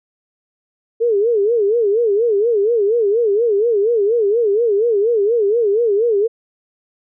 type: tone with vibrato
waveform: sine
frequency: 435.6 Hz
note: A4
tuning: 17 cents flat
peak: -12 dBFS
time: 1-6.28 s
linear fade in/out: 20 ms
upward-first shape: sine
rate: 4.2 Hz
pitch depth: 170 cents each way
effects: none